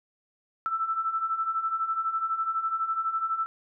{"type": "beating tone pair", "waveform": "sine", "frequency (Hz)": [1316, 1328], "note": ["E6", "E6"], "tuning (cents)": [-3, 12], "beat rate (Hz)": 12, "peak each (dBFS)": [-32, -27], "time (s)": [0.66, 3.46], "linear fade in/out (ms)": 0, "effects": []}